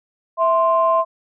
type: tone pair together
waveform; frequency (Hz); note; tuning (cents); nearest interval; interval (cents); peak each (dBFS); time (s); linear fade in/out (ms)
sine; 657.2 / 1046.5; E5 / C6; -5 / 0; minor sixth; 805; -16 / -15; 0.37-1.05; 50
effects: tanh soft clip ceiling -5 dBFS